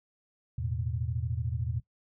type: chord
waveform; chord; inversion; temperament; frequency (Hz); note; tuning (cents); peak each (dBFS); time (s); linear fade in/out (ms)
sine; E suspended fourth; none; equal; 82.41 / 110 / 123.47; E2 / A2 / B2; 0 / 0 / 0; -34; 0.58-1.8; 5
effects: noise-tail reverb RT60 0.1 s tail -18 dB re dry